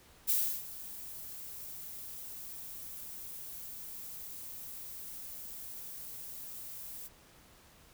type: noise with ADSR envelope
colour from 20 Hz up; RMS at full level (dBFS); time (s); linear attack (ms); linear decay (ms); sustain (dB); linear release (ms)
violet; -28; 0.27-7.09; 27; 320; -17; 30
effects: pink hiss -60 dBFS RMS until 7.93 s